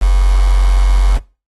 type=tone with quantisation; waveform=sine; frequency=46.25 Hz; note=F#1; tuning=in tune; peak=-6 dBFS; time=0.01-1.18 s; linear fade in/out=20 ms; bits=4; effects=noise-tail reverb RT60 0.3 s tail -21 dB re dry + AAC 32 kbps